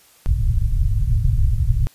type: low-pass noise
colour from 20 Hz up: pink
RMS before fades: -17 dBFS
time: 0.26-1.87 s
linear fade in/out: 0 ms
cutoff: 130 Hz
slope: 48 dB/octave
effects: white hiss -52 dBFS RMS until 1.94 s + resampled to 32000 Hz